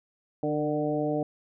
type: harmonic tone with a mistuned harmonic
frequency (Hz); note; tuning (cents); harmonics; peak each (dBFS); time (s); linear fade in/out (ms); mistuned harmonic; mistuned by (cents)
149.5; D3; +31; 1 / 2 / 3 / 4 / 5; -34 / -29 / -31 / -31 / -35; 0.43-1.23; 2; 3; +27
effects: none